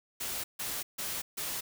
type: noise bursts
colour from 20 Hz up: white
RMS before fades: -36 dBFS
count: 4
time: 0.2-1.61 s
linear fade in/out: 10 ms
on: 240 ms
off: 150 ms
effects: none